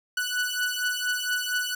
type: beating tone pair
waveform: sawtooth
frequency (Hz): 1480 / 1484.3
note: F#6 / F#6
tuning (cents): 0 / +5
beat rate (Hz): 4.3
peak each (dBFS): -25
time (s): 0.17-1.75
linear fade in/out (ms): 5
effects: none